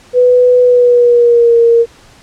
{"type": "tone with pitch glide", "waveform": "sine", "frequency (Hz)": [496.2, 465.7], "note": ["B4", "A#4"], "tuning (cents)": [8, -2], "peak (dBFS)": -4, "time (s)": [0.13, 1.86], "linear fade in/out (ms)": 50, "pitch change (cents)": -110, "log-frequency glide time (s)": [0.61, 1.58], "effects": ["pink hiss -42 dBFS RMS until 2.22 s", "low-pass 8000 Hz 12 dB/octave"]}